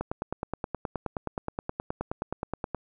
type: click train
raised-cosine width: 1 ms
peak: -16 dBFS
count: 27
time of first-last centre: 0.01-2.747 s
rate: 9.5 Hz
effects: none